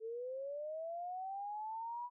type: linear sweep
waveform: sine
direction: up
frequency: 435.9 to 983 Hz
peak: -40 dBFS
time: 0-2.1 s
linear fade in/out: 50 ms
effects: none